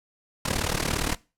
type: noise with amplitude modulation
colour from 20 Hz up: pink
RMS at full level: -23 dBFS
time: 0.45-1.15 s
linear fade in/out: 5 ms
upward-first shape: sine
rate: 37.4 Hz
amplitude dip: 85%
effects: noise-tail reverb RT60 0.3 s tail -21 dB re dry + low-pass 11000 Hz 12 dB/octave